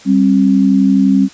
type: tone pair together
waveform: sine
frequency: 196 / 267.7 Hz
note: G3 / C4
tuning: 0 / +40 cents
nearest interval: perfect fourth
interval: 540 cents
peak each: -10 dBFS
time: 0.05-1.29 s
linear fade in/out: 50 ms
effects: white hiss -39 dBFS RMS until 1.33 s + resampled to 16000 Hz